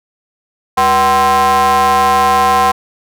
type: ring-modulated tone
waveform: square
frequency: 140 Hz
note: C#3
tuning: 18 cents sharp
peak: -6 dBFS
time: 0.77-2.72 s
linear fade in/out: 10 ms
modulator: 903 Hz
effects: none